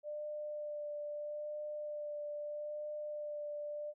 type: tone with vibrato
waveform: sine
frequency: 595 Hz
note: D5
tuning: 22 cents sharp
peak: -39 dBFS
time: 0.03-3.94 s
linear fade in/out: 50 ms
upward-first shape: sine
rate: 0.78 Hz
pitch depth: 14 cents each way
effects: none